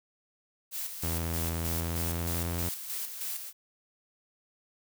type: noise with tremolo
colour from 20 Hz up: blue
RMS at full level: -35 dBFS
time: 0.71-3.53 s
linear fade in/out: 50 ms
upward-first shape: square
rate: 3.2 Hz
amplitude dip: 50%
type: tone with pitch glide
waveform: sawtooth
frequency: 82.7 to 85.47 Hz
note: E2 to F2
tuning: +6 to -37 cents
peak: -27 dBFS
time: 1.03-2.69 s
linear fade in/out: 5 ms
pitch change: +57 cents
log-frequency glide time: 1.66-2.57 s
effects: none